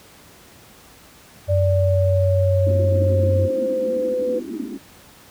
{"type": "tone with pitch glide", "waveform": "sine", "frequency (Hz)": [93.1, 93.96], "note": ["F#2", "F#2"], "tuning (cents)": [11, 27], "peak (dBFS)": -15, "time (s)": [1.47, 3.49], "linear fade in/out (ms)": 50, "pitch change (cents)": 16, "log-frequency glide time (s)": [1.77, 2.38]}
{"type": "linear sweep", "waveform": "sine", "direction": "down", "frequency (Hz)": [587.3, 499.1], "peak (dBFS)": -19, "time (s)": [1.48, 4.4], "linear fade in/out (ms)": 20}
{"type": "band-pass noise", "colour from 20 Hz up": "pink", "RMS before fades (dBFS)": -30, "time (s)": [2.66, 4.78], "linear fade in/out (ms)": 10, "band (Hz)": [210, 380], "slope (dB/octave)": 96}
{"effects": ["pink hiss -47 dBFS RMS until 5.3 s", "high-pass 60 Hz 12 dB/octave"]}